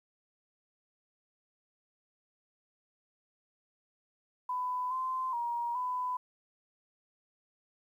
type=tone with pitch steps; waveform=sine; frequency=1000 / 1034 / 947 / 1000 Hz; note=B5 / C6 / A#5 / B5; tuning=+21 / -21 / +27 / +21 cents; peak=-31 dBFS; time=4.49-6.17 s; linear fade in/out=5 ms; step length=420 ms; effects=11-bit